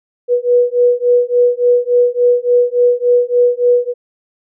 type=beating tone pair; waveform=sine; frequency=486.2 / 489.7 Hz; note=B4 / B4; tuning=-27 / -15 cents; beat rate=3.5 Hz; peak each=-12 dBFS; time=0.28-3.94 s; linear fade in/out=50 ms; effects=none